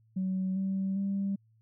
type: tone with pitch steps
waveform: sine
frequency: 187.9 / 192.4 / 197.01 Hz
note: F#3 / G3 / G3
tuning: +27 / -32 / +9 cents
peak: -27 dBFS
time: 0.16-1.36 s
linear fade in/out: 10 ms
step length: 400 ms
effects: tanh soft clip ceiling -24 dBFS + added 111 Hz sine -62 dBFS peak until 1.61 s